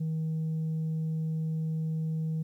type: tone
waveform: sine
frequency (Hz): 159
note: D#3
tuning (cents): +38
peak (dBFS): -26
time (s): 0-2.43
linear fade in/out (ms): 10
effects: tanh soft clip ceiling -27 dBFS + 11-bit